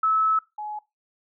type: tone pair in turn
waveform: sine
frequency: 1300 / 844.3 Hz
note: E6 / G#5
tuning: -24 / +28 cents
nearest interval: perfect fifth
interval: 748 cents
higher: first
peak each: -18 / -30 dBFS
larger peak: first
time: 0.03-0.39 / 0.58-0.79 s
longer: first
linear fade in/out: 5 ms
effects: noise-tail reverb RT60 0.2 s tail -19 dB re dry